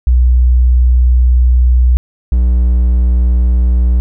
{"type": "tone pair in turn", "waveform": ["sine", "triangle"], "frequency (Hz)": [61.7, 60.82], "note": ["B1", "B1"], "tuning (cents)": [-1, -26], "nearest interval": "unison", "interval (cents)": 25, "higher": "first", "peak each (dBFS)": -5, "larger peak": "neither", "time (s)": [[0.07, 1.97], [2.32, 4]], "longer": "first", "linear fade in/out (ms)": 0, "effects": []}